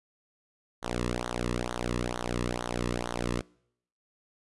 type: tone with flanger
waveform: sawtooth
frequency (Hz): 60.1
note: B1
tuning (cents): -46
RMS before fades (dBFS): -32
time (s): 0.82-3.42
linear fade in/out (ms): 20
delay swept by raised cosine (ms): 0.39 to 1.35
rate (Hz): 2.2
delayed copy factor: -1
effects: noise-tail reverb RT60 0.7 s tail -25 dB re dry + resampled to 24000 Hz